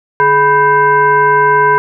sine tone with frequency modulation, 989 Hz, B5, 2 cents sharp, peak -6 dBFS, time 0.2-1.78 s, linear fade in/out 0 ms, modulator 568 Hz, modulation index 1, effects none

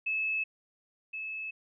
sine tone pair in turn, 2600 / 2600 Hz, E7 / E7, -24 / -24 cents, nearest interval unison, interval 0 cents, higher neither, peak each -28 / -35 dBFS, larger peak first, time 0.06-0.44 / 1.13-1.51 s, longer neither, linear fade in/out 10 ms, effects none

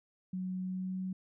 sine tone with pitch glide, 185 to 186.93 Hz, F#3 to F#3, 0 to +18 cents, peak -34 dBFS, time 0.33-1.13 s, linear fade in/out 5 ms, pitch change +18 cents, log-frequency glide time 0.61-1 s, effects none

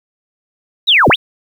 sine linear two-way sweep, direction down then up, 4006 to 61.74 to 4006 Hz, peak -6 dBFS, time 0.87-1.16 s, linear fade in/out 20 ms, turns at 1.09 s, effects 7-bit

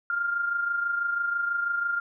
sine tone pair together, 1396.9 / 1423 Hz, F6 / F6, 0 / +32 cents, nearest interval unison, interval 32 cents, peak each -25 / -34 dBFS, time 0.1-2 s, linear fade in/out 2 ms, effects none

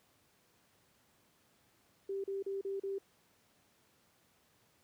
sine tone bursts, 392 Hz, G4, in tune, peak -35 dBFS, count 5, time 2.09-2.984 s, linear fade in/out 5 ms, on 150 ms, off 36 ms, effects pink hiss -70 dBFS RMS until 4.83 s + high-pass 100 Hz 12 dB/octave

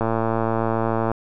click train, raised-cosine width 1 ms, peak -8 dBFS, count 126, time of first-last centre 0.01-1.116 s, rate 113 Hz, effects none

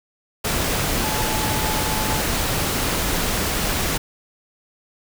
sine tone in noise, 865 Hz, A5, 30 cents flat, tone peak -28 dBFS, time 1.03-2.21 s, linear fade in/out 10 ms, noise pink, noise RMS -22 dBFS, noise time 0.44-3.98 s, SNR -9 dB, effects none

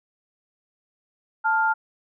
sine tone pair together, 882 / 1400.9 Hz, A5 / F6, +4 / +5 cents, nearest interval minor sixth, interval 801 cents, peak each -21 dBFS, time 1.44-1.74 s, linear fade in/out 20 ms, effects none

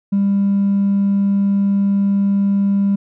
sine tone with hard clipping, 198.9 Hz, G3, 25 cents sharp, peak -13 dBFS, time 0.12-2.96 s, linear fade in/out 10 ms, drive 1 dB, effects none

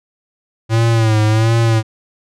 square tone with vibrato, 111.4 Hz, A2, 22 cents sharp, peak -11 dBFS, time 0.69-1.83 s, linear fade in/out 50 ms, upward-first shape sine, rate 1.4 Hz, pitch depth 66 cents each way, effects low-pass 8000 Hz 12 dB/octave

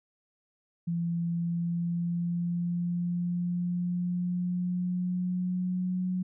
sine tone with pitch glide, 169.9 to 183.15 Hz, F3 to F#3, -47 to -17 cents, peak -27 dBFS, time 0.87-6.23 s, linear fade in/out 10 ms, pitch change +130 cents, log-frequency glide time 1.29-6.12 s, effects none

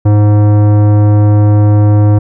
sine tone with tanh clipping, 104.3 Hz, G#2, 8 cents sharp, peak -6 dBFS, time 0.05-2.19 s, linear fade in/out 10 ms, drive 16 dB, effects none

